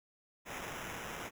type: noise with sample-and-hold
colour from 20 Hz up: blue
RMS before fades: -43 dBFS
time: 0.45-1.31 s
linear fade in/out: 50 ms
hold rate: 4410 Hz
effects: none